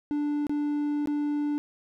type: tone with dropouts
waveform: triangle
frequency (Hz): 293.7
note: D4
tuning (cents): 0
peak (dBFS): -23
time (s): 0.11-1.58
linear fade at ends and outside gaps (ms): 0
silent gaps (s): 0.468-0.495 / 1.058-1.073
effects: none